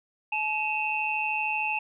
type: tone cluster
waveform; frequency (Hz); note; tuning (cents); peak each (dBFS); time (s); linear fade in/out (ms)
sine; 859 / 2547 / 2700; A5 / D#7 / E7; -42 / +40 / +41; -30; 0.32-1.79; 5
effects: none